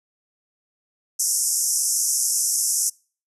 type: band-pass noise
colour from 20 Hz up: pink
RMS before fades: -22 dBFS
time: 1.19-2.9 s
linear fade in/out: 10 ms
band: 5400 to 12000 Hz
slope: 96 dB/octave
effects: noise-tail reverb RT60 0.4 s tail -26 dB re dry